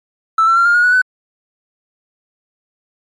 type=tone with pitch steps; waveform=triangle; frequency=1318.5 / 1347.8 / 1377.7 / 1408.2 / 1439.5 / 1471.4 / 1504.1 Hz; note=E6 / E6 / F6 / F6 / F#6 / F#6 / F#6; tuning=0 / +38 / -24 / +14 / -48 / -10 / +28 cents; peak=-5 dBFS; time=0.38-1.017 s; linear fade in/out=5 ms; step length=91 ms; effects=tanh soft clip ceiling -5 dBFS + MP3 48 kbps